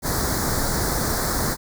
pink band-stop noise, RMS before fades -23 dBFS, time 0.02-1.57 s, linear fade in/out 50 ms, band 1900 to 4100 Hz, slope 48 dB/octave, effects none

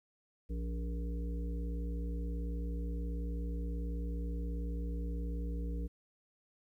harmonic tone with a mistuned harmonic, 58.6 Hz, A#1, 10 cents sharp, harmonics 1 / 3 / 5 / 7 / 8, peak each -35 / -44 / -47 / -56 / -50 dBFS, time 0.49-5.88 s, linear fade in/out 20 ms, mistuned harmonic 5, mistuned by -30 cents, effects 12-bit

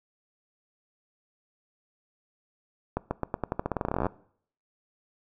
accelerating click train, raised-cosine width 1 ms, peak -13 dBFS, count 23, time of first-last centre 2.97-4.067 s, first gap 140 ms, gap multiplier 0.88, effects noise-tail reverb RT60 0.6 s tail -21 dB re dry

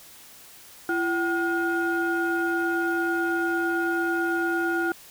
sine tone cluster, 339 / 764 / 1433 Hz, E4 / G5 / F6, +49 / -45 / +44 cents, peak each -24 / -30 / -25 dBFS, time 0.89-4.92 s, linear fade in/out 2 ms, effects tanh soft clip ceiling -17 dBFS + white hiss -48 dBFS RMS until 5.1 s

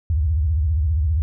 sine tone with vibrato, 77 Hz, D#2, 17 cents flat, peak -16 dBFS, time 0.1-1.22 s, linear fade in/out 0 ms, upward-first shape sine, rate 15 Hz, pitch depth 230 cents each way, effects none

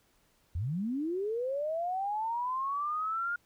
sine linear sweep, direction up, 73.42 to 1428 Hz, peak -30 dBFS, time 0.55-3.36 s, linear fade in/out 5 ms, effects pink hiss -69 dBFS RMS until 3.45 s

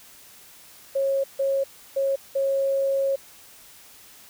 sine tone bursts at uneven times, 546 Hz, C#5, 26 cents flat, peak -20 dBFS, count 4, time 0.95-1.24 / 1.39-1.64 / 1.96-2.16 / 2.35-3.16 s, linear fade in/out 10 ms, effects white hiss -49 dBFS RMS until 4.29 s

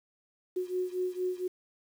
sine beating tone pair, 363.9 / 368.2 Hz, F#4 / F#4, -29 / -8 cents, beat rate 4.3 Hz, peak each -32 / -34 dBFS, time 0.56-1.48 s, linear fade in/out 10 ms, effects 9-bit

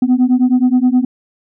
sine beating tone pair, 246.9 / 256.4 Hz, B3 / C4, 0 / -35 cents, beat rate 9.5 Hz, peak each -10 dBFS, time 0.02-1.05 s, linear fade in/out 5 ms, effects tanh soft clip ceiling -6 dBFS

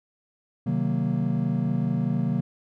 triangle chord, C half-diminished seventh, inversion none, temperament equal with one note detuned, 130.81 / 155.56 / 186.71 / 233.1 Hz, C3 / Eb3 / Gb3 / Bb3, 0 / 0 / +16 / 0 cents, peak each -26 dBFS, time 0.66-2.41 s, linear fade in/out 10 ms, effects none

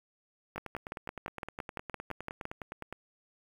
two click trains, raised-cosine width 0.5 ms, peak -24 / -21 dBFS, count 24 / 12, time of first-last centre 0.56-2.926 / 0.58-2.454 s, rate 9.72 / 5.87 Hz, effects 8-bit

